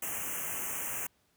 white band-stop noise, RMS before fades -36 dBFS, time 0.02-1.07 s, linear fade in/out 5 ms, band 3000 to 6000 Hz, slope 96 dB/octave, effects pink hiss -71 dBFS RMS until 1.36 s + high-pass 60 Hz 12 dB/octave

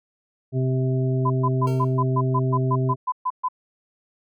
harmonic tone, 130 Hz, C3, 11 cents flat, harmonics 1 / 2 / 3 / 5, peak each -20 / -29 / -28 / -35 dBFS, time 0.52-2.96 s, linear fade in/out 50 ms
sine tone bursts, 1009 Hz, B5, 37 cents sharp, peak -20 dBFS, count 13, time 1.25-3.486 s, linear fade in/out 10 ms, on 52 ms, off 130 ms
25% pulse tone with exponential decay, 457.1 Hz, A#4, 34 cents flat, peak -27 dBFS, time 1.67-2.04 s, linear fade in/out 2 ms, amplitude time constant 79 ms
effects none

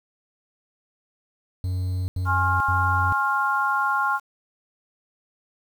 triangle tone bursts, 91.7 Hz, F#2, 15 cents flat, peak -21 dBFS, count 3, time 1.64-3.124 s, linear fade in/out 0 ms, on 440 ms, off 82 ms
sine chord, F minor, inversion first, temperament equal with one note detuned, 830.6 / 1072.8 / 1396.9 Hz, Ab5 / C6 / F6, 0 / +43 / 0 cents, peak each -26 / -24 / -23 dBFS, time 2.25-4.2 s, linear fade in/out 50 ms
effects 8-bit

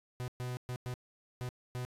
45% pulse tone bursts at uneven times, 124.8 Hz, B2, 19 cents sharp, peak -36 dBFS, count 6, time 0.2-0.28 / 0.4-0.57 / 0.69-0.76 / 0.86-0.94 / 1.41-1.49 / 1.75-1.85 s, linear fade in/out 0 ms, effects resampled to 32000 Hz + 11-bit

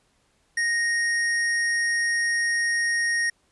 square tone, 1864.7 Hz, A#6, in tune, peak -22 dBFS, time 0.57-3.3 s, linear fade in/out 5 ms, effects pink hiss -66 dBFS RMS until 3.51 s + resampled to 24000 Hz

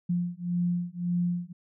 sine beating tone pair, 174.61 / 176.41 Hz, F3 / F3, 0 / +18 cents, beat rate 1.8 Hz, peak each -29 / -29 dBFS, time 0.09-1.53 s, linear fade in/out 10 ms, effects none

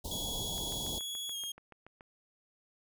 pink band-stop noise, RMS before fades -40 dBFS, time 0.04-0.99 s, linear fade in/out 10 ms, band 980 to 3200 Hz, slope 96 dB/octave
sawtooth tone with pitch glide, 3358 to 3247 Hz, G#7 to G#7, +18 to -40 cents, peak -34 dBFS, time 0.11-1.52 s, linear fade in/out 5 ms, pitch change -58 cents, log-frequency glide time 1.31-1.36 s
click train, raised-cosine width 0.5 ms, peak -36 dBFS, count 11, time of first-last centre 0.58-2.009 s, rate 7 Hz
effects none

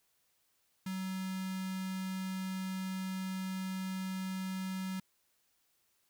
square tone with notch filter, 188.6 Hz, F#3, 33 cents sharp, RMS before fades -38 dBFS, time 0.86-5 s, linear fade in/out 5 ms, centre 520 Hz, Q 0.74, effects white hiss -75 dBFS RMS until 6.09 s

